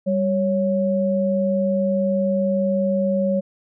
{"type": "tone pair together", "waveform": "sine", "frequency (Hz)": [196.01, 554.4], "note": ["G3", "C#5"], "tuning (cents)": [0, 0], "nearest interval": "octave + tritone", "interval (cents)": 1800, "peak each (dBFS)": -20, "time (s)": [0.06, 3.41], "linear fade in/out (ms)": 20, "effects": []}